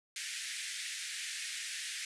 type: band-pass noise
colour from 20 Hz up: pink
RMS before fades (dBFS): -41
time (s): 0.16-2.05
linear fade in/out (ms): 2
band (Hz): 1700 to 10000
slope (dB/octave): 48
effects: none